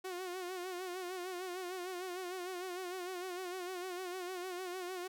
sawtooth tone with vibrato, 364 Hz, F#4, 28 cents flat, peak -36 dBFS, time 0.04-5.08 s, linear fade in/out 10 ms, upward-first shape sine, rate 6.6 Hz, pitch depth 66 cents each way, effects none

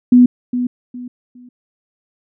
sine tone with echo, 246.9 Hz, B3, in tune, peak -4 dBFS, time 0.12-0.26 s, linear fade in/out 5 ms, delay 410 ms, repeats 3, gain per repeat -11 dB, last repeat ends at 1.49 s, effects none

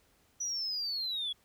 sine linear sweep, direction down, 5920 to 3322 Hz, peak -31 dBFS, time 0.4-1.33 s, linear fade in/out 10 ms, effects tanh soft clip ceiling -29 dBFS + pink hiss -68 dBFS RMS until 1.44 s

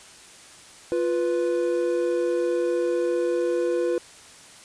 triangle tone pair together, 349.2 / 493.8 Hz, F4 / B4, 0 / 0 cents, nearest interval tritone, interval 600 cents, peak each -22 / -22 dBFS, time 0.92-3.98 s, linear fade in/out 0 ms, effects white hiss -47 dBFS RMS until 4.64 s + resampled to 22050 Hz

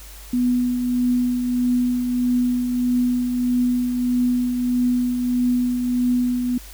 sine tone with tremolo, 246.9 Hz, B3, in tune, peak -15 dBFS, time 0.33-6.58 s, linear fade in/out 5 ms, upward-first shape triangle, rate 1.6 Hz, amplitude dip 45%, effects added 50 Hz sine -39 dBFS peak until 6.73 s + white hiss -43 dBFS RMS until 6.73 s

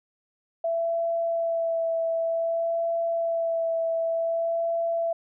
sine tone with vibrato, 665 Hz, E5, 15 cents sharp, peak -23 dBFS, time 0.64-5.13 s, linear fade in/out 5 ms, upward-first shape sine, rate 0.54 Hz, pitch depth 15 cents each way, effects none

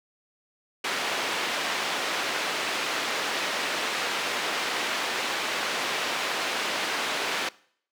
white band-pass noise, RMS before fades -29 dBFS, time 0.84-7.49 s, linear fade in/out 5 ms, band 310 to 3100 Hz, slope 12 dB/octave, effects noise-tail reverb RT60 0.6 s tail -22 dB re dry

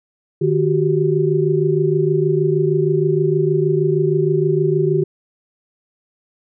sine tone cluster, 152.5 / 364.2 / 390.6 Hz, D#3 / F#4 / G4, -34 / -27 / -6 cents, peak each -18 dBFS, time 0.41-5.04 s, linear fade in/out 10 ms, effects none

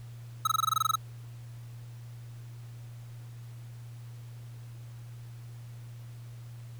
square tone bursts, 1290 Hz, E6, 38 cents flat, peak -23 dBFS, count 12, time 0.45-0.957 s, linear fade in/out 5 ms, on 23 ms, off 21 ms, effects added 118 Hz sine -42 dBFS peak until 6.79 s + pink hiss -59 dBFS RMS until 6.79 s

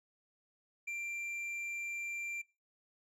sine tone with tanh clipping, 2365 Hz, D7, 12 cents sharp, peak -38 dBFS, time 0.87-2.42 s, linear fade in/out 10 ms, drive 6 dB, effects noise-tail reverb RT60 0.3 s tail -24 dB re dry

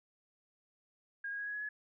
sine tone with pitch steps, 1626 / 1640.1 / 1654.4 / 1668.8 / 1683.3 / 1698 Hz, G#6 / G#6 / G#6 / G#6 / G#6 / G#6, -37 / -22 / -7 / +8 / +23 / +38 cents, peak -37 dBFS, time 1.24-1.69 s, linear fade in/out 5 ms, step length 75 ms, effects none

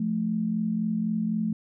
sine tone pair together, 174.61 / 218.5 Hz, F3 / A3, 0 / -12 cents, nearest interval major third, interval 388 cents, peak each -30 / -25 dBFS, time 0-1.53 s, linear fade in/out 5 ms, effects none

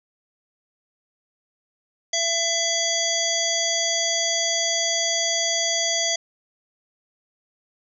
harmonic tone, 670 Hz, E5, 28 cents sharp, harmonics 1 / 3 / 5 / 7 / 9 / 10, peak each -28 / -29 / -27 / -28 / -26 / -28 dBFS, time 2.13-6.16 s, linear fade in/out 5 ms, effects none

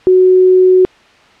sine tone, 370 Hz, F#4, in tune, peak -4 dBFS, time 0.07-0.85 s, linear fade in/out 0 ms, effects white hiss -44 dBFS RMS until 1.4 s + low-pass 3000 Hz 12 dB/octave

